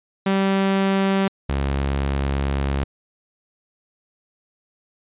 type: tone pair in turn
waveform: sawtooth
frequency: 194.1 / 68.98 Hz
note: G3 / C#2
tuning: -17 / -8 cents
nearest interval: octave + tritone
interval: 1791 cents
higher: first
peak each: -13 / -16 dBFS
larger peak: first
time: 0.26-1.28 / 1.49-2.84 s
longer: second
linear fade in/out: 5 ms
effects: resampled to 8000 Hz